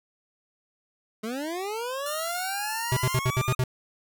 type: linear sweep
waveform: 25% pulse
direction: up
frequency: 208.7 to 1240 Hz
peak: -26 dBFS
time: 1.23-3.55 s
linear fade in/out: 10 ms
type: tone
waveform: 5% pulse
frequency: 1396.9 Hz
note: F6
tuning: in tune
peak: -22 dBFS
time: 2.06-3.19 s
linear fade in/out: 2 ms
type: tone bursts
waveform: square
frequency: 127.8 Hz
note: C3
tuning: 40 cents flat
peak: -22 dBFS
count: 7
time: 2.92-3.638 s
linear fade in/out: 0 ms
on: 46 ms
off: 66 ms
effects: none